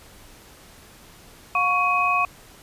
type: tone cluster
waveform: sine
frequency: 716 / 1114 / 2521 Hz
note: F5 / C#6 / D#7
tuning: +43 / +8 / +22 cents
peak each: -26 / -20 / -23 dBFS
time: 1.55-2.25 s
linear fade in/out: 2 ms
effects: pink hiss -48 dBFS RMS until 2.62 s + resampled to 32000 Hz